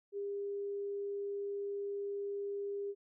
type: tone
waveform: sine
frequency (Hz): 402.4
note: G4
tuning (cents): +45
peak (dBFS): -36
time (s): 0.12-2.95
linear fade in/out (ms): 50
effects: none